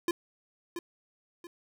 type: tone with echo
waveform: square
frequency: 344.3 Hz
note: F4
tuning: 25 cents flat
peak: -26 dBFS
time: 0.08-0.11 s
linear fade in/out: 2 ms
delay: 680 ms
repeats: 2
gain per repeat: -9 dB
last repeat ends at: 1.47 s
effects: none